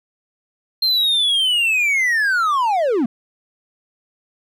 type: linear sweep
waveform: triangle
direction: down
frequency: 4195 to 212.2 Hz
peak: -13 dBFS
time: 0.82-3.06 s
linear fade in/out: 5 ms
effects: none